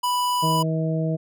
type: tone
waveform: square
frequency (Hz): 987.8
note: B5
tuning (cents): 0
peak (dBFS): -21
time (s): 0.03-0.63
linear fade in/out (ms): 10
type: harmonic tone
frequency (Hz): 160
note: D#3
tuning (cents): +49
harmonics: 1 / 2 / 3 / 4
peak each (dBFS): -22 / -30 / -31 / -30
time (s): 0.42-1.17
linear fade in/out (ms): 20
effects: none